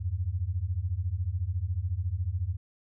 sine beating tone pair, 82.41 / 96.41 Hz, E2 / G2, 0 / -28 cents, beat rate 14 Hz, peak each -31 / -30 dBFS, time 0-2.57 s, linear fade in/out 20 ms, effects none

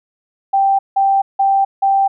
sine tone bursts, 784 Hz, G5, in tune, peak -10 dBFS, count 4, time 0.53-2.08 s, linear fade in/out 10 ms, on 260 ms, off 170 ms, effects none

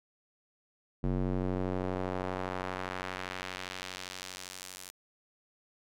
square tone with band-pass filter sweep, 46.25 Hz, F#1, in tune, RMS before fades -36 dBFS, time 1.03-4.91 s, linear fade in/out 10 ms, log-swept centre 220 to 9900 Hz, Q 0.79, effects none

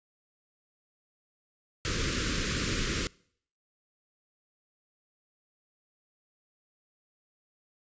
pink band-stop noise, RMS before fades -30 dBFS, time 1.85-3.07 s, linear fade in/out 0 ms, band 510 to 1200 Hz, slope 48 dB/octave, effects noise-tail reverb RT60 0.6 s tail -24 dB re dry + resampled to 16000 Hz

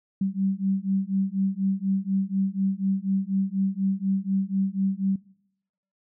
sine beating tone pair, 191.5 / 195.6 Hz, G3 / G3, -40 / -4 cents, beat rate 4.1 Hz, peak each -26 dBFS, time 0.21-5.16 s, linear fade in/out 5 ms, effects noise-tail reverb RT60 0.8 s tail -22 dB re dry

